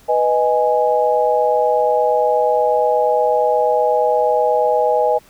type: chord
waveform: sine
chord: G# minor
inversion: first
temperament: equal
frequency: 493.9 / 622.3 / 830.6 Hz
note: B4 / D#5 / G#5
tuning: 0 / 0 / 0 cents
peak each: -17 dBFS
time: 0.08-5.19 s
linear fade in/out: 20 ms
effects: pink hiss -49 dBFS RMS until 5.29 s